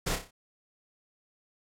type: noise with echo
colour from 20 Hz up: pink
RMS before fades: -30 dBFS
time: 0.06-0.16 s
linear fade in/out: 10 ms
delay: 30 ms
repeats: 5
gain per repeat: -6 dB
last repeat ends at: 0.31 s
effects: low-pass 12000 Hz 12 dB/octave